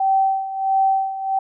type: tone with tremolo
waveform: sine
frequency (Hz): 773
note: G5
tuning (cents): -24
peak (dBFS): -13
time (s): 0-1.39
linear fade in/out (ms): 5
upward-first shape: sine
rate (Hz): 1.5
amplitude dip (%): 75
effects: none